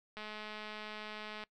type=click train; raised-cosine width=0.3 ms; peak=-29 dBFS; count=271; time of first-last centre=0.17-1.438 s; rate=213 Hz; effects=noise-tail reverb RT60 0.1 s tail -23 dB re dry